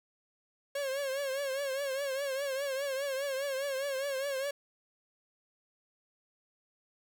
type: tone with vibrato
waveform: 45% pulse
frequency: 547 Hz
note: C#5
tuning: 23 cents flat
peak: -32 dBFS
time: 0.75-4.51 s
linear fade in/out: 5 ms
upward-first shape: triangle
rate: 4.9 Hz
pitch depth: 97 cents each way
effects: none